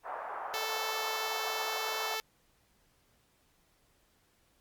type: band-pass noise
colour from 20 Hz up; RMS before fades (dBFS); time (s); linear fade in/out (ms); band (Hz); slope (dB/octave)
pink; -40; 0.03-2.19; 50; 650 to 1300; 24
type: tone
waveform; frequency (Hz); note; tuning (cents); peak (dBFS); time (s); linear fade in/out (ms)
5% pulse; 440; A4; 0; -22; 0.54-2.2; 0
effects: pink hiss -70 dBFS RMS until 4.6 s + Opus 48 kbps